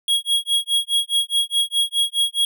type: tone with tremolo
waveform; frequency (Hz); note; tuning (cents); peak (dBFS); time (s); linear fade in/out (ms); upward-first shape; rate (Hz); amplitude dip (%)
square; 3306; G#7; -9; -15; 0.08-2.45; 2; sine; 4.8; 100
effects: none